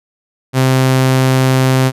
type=tone; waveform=sawtooth; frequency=130.81 Hz; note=C3; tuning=in tune; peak=-5 dBFS; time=0.53-1.92 s; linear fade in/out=50 ms; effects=resampled to 32000 Hz